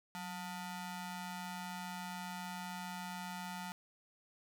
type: ring-modulated tone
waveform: sawtooth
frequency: 537 Hz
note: C5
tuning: 45 cents sharp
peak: -35 dBFS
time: 0.15-3.72 s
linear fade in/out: 0 ms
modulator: 352 Hz
effects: none